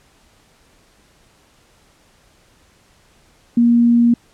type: tone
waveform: sine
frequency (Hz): 236.4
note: A#3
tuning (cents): +24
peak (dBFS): -9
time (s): 3.57-4.14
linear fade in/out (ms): 5
effects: pink hiss -54 dBFS RMS until 4.33 s + low-pass 10000 Hz 12 dB/octave